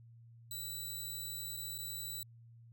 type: tone with dropouts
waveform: 10% pulse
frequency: 3951 Hz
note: B7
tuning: in tune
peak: -33 dBFS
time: 0.51-2.23 s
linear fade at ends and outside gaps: 2 ms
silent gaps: 1.567-1.571 / 1.78-1.786 s
effects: added 116 Hz sine -55 dBFS peak until 2.72 s